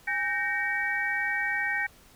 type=tone cluster; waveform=sine; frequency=818 / 1553 / 1859 / 2278 Hz; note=G#5 / G6 / A#6 / C#7; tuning=-26 / -17 / -5 / +47 cents; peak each=-36 / -31 / -29 / -32 dBFS; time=0.07-1.87 s; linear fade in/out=10 ms; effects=pink hiss -56 dBFS RMS until 2.15 s